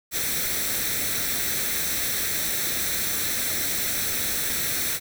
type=noise with comb filter; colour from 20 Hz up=white; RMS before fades=-26 dBFS; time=0.11-5 s; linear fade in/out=50 ms; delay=0.51 ms; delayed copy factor=+0.6; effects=none